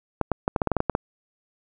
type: clicks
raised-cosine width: 1 ms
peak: -7 dBFS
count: 11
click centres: 0.213 / 0.317 / 0.479 / 0.562 / 0.618 / 0.673 / 0.717 / 0.767 / 0.804 / 0.897 / 0.951 s
effects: none